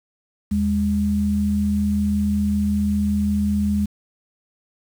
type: tone pair together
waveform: sine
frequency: 80.03 / 205.3 Hz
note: D#2 / G#3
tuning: +49 / -20 cents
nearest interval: octave + major third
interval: 1631 cents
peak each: -24 / -18 dBFS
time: 0.51-3.86 s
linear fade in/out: 10 ms
effects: 7-bit